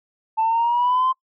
sine exponential sweep, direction up, 880 to 1046.5 Hz, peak -15 dBFS, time 0.37-1.13 s, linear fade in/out 20 ms, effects noise-tail reverb RT60 0.1 s tail -23 dB re dry + tanh soft clip ceiling -13 dBFS

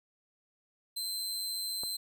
sawtooth tone, 4098 Hz, C8, 37 cents flat, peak -31 dBFS, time 0.96-1.97 s, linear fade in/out 10 ms
click, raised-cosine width 1 ms, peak -30 dBFS, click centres 1.835 s
effects none

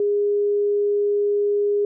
sine tone, 410 Hz, G#4, 22 cents flat, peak -17 dBFS, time 0-1.85 s, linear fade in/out 2 ms, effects none

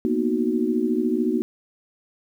sine chord, B major seventh, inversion third, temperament equal, 233.1 / 246.9 / 311.1 / 370 Hz, A#3 / B3 / D#4 / F#4, 0 / 0 / 0 / 0 cents, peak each -25 dBFS, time 0.05-1.42 s, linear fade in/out 0 ms, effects 9-bit

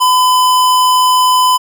square tone, 1009 Hz, B5, 37 cents sharp, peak -8 dBFS, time 0-1.58 s, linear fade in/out 20 ms, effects none

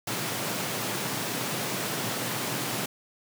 pink high-pass noise, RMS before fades -31 dBFS, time 0.07-2.86 s, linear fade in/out 5 ms, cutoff 110 Hz, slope 96 dB/octave, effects none

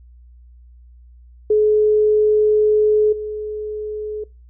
sine tone with level steps, 425.4 Hz, G#4, 42 cents sharp, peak -11 / -23 dBFS, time 1.5-4.24 s, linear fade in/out 5 ms, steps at 3.12 s, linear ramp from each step 10 ms, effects noise-tail reverb RT60 0.3 s tail -24 dB re dry + added 60 Hz sine -42 dBFS peak until 4.49 s

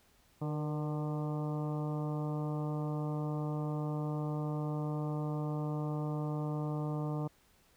harmonic tone with a mistuned harmonic, 150.2 Hz, D3, 39 cents sharp, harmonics 1 / 2 / 3 / 4 / 5 / 6 / 7 / 8, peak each -34 / -40 / -44 / -46 / -48 / -50 / -51 / -52 dBFS, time 0.41-7.28 s, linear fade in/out 10 ms, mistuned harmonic 3, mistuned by +47 cents, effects pink hiss -67 dBFS RMS until 7.76 s

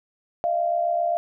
sine tone pair together, 620 / 687.5 Hz, D#5 / F5, -6 / -27 cents, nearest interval major second, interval 179 cents, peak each -27 / -21 dBFS, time 0.44-1.17 s, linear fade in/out 0 ms, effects none

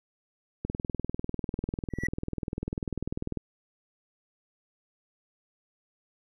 click train, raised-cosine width 3 ms, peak -18 dBFS, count 56, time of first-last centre 0.65-3.373 s, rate 20.2 Hz
triangle tone with exponential growth, 1946 Hz, B6, 26 cents flat, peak -25 dBFS, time 1.9-2.07 s, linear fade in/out 5 ms, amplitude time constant 36 ms
effects none

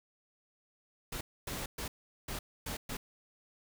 pink noise bursts at uneven times, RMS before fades -39 dBFS, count 6, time 1.12-1.21 / 1.47-1.66 / 1.78-1.88 / 2.28-2.39 / 2.66-2.77 / 2.89-2.97 s, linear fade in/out 5 ms, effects none

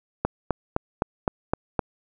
click train, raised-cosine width 1 ms, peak -7 dBFS, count 7, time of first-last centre 0.25-1.792 s, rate 3.89 Hz, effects none

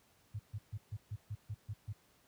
sine tone bursts, 104.4 Hz, G#2, 10 cents sharp, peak -37 dBFS, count 9, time 0.34-1.928 s, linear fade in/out 10 ms, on 52 ms, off 140 ms, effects pink hiss -69 dBFS RMS until 2.27 s + high-pass 60 Hz 12 dB/octave

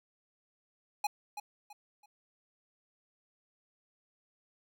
square tone with echo, 830.6 Hz, G#5, in tune, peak -29 dBFS, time 1.04-1.07 s, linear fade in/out 5 ms, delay 330 ms, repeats 3, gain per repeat -10 dB, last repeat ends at 2.06 s, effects none

